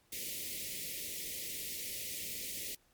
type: band-stop noise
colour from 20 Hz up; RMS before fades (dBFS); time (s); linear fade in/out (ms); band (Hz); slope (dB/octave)
white; -41; 0.12-2.75; 5; 600 to 1900; 96
effects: pink hiss -70 dBFS RMS until 2.93 s + MP3 96 kbps